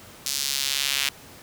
sawtooth tone with high-pass filter sweep, 138.59 Hz, C#3, in tune, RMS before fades -26 dBFS, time 0.26-1.09 s, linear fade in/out 0 ms, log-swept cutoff 5100 to 2700 Hz, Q 1.4, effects pink hiss -46 dBFS RMS until 1.42 s + high-pass 60 Hz 12 dB/octave

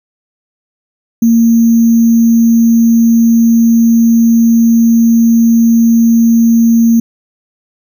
sine tone with sample-and-hold, 230 Hz, A#3, 23 cents flat, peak -4 dBFS, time 1.22-7 s, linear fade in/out 5 ms, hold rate 6300 Hz, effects none

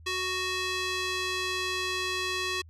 square tone with band-pass filter, 370.6 Hz, F#4, 3 cents sharp, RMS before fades -31 dBFS, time 0.06-2.62 s, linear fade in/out 10 ms, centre 3400 Hz, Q 0.95, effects added 81 Hz sine -48 dBFS peak until 2.69 s + resampled to 32000 Hz

